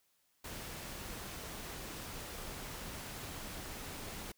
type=noise; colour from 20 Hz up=pink; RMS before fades=-45 dBFS; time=0.44-4.32 s; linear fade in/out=5 ms; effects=white hiss -75 dBFS RMS until 4.37 s